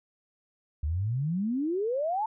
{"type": "exponential sweep", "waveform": "sine", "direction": "up", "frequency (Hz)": [70.4, 907], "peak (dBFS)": -26, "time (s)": [0.83, 2.26], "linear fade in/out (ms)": 5, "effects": []}